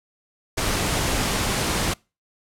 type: noise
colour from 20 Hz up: pink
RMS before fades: -23 dBFS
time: 0.57-1.94 s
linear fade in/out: 10 ms
effects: noise-tail reverb RT60 0.3 s tail -26 dB re dry + low-pass 11000 Hz 12 dB/octave